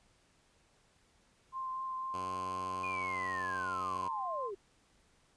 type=tone with vibrato; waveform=sine; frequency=1047 Hz; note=C6; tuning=1 cent sharp; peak=-36 dBFS; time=1.52-4.51 s; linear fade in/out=50 ms; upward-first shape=triangle; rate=4 Hz; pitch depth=13 cents each way
type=tone; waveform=5% pulse; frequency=92.5 Hz; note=F#2; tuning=in tune; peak=-32 dBFS; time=2.13-4.09 s; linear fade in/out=20 ms
type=linear sweep; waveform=sine; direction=down; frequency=2478 to 370 Hz; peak=-38 dBFS; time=2.83-4.55 s; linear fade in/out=10 ms
effects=pink hiss -69 dBFS RMS until 5.36 s + resampled to 22050 Hz